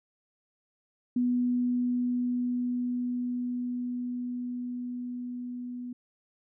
sine tone with level ramp, 246.1 Hz, B3, 6 cents flat, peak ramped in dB -23 to -35 dBFS, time 1.16-5.93 s, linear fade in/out 5 ms, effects none

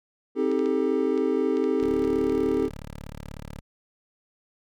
triangle chord, A half-diminished seventh, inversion first, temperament just, 264 / 316.8 / 396 / 440 Hz, C4 / Eb4 / G4 / A4, +16 / +31 / +18 / 0 cents, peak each -25 / -26 / -24 / -25 dBFS, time 0.35-2.7 s, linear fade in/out 50 ms
clicks, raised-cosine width 0.2 ms, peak -25 dBFS, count 10, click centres 0.516 / 0.592 / 0.659 / 1.177 / 1.57 / 1.641 / 1.8 / 1.837 / 2.041 / 2.297 s
10% pulse tone, 36.38 Hz, D1, 16 cents flat, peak -29 dBFS, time 1.8-3.61 s, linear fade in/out 20 ms
effects none

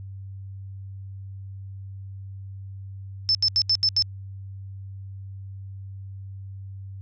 sine tone bursts, 5270 Hz, E8, 1 cent flat, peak -17 dBFS, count 6, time 3.29-4.023 s, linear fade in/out 0 ms, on 58 ms, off 77 ms, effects added 97 Hz sine -35 dBFS peak until 7.01 s + resampled to 16000 Hz

